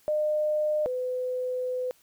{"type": "tone pair in turn", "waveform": "sine", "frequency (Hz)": [607, 504.5], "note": ["D#5", "B4"], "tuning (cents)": [-43, 37], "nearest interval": "minor third", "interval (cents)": 320, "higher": "first", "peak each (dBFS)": [-23, -27], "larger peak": "first", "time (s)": [[0.08, 0.86], [0.86, 1.91]], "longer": "second", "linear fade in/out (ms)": 0, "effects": ["white hiss -62 dBFS RMS until 2.02 s"]}